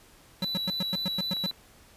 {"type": "tone with vibrato", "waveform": "triangle", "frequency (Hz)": 3951, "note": "B7", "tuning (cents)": 0, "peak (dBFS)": -28, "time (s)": [0.42, 1.51], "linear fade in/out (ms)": 5, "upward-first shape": "square", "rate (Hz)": 3.9, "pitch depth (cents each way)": 11}
{"type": "tone bursts", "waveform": "square", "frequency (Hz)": 185, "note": "F#3", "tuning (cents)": 0, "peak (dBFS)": -29, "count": 9, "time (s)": [0.42, 1.463], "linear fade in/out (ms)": 2, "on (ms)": 27, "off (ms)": 100}
{"type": "clicks", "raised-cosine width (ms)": 0.5, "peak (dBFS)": -31, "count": 2, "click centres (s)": [1.368, 1.513]}
{"effects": ["pink hiss -56 dBFS RMS until 1.96 s", "resampled to 32000 Hz"]}